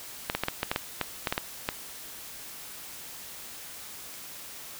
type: clicks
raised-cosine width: 0.3 ms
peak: -10 dBFS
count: 12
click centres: 0.299 / 0.35 / 0.436 / 0.484 / 0.631 / 0.715 / 0.761 / 1.013 / 1.272 / 1.325 / 1.379 / 1.689 s
effects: white hiss -43 dBFS RMS until 4.79 s